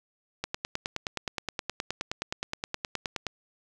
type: click train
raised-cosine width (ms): 0.2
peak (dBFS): -13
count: 28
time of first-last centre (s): 0.44-3.267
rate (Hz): 9.55
effects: none